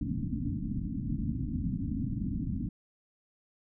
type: low-pass noise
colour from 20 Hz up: white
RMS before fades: -33 dBFS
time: 0.01-2.69 s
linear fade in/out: 5 ms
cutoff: 290 Hz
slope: 96 dB/octave
effects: none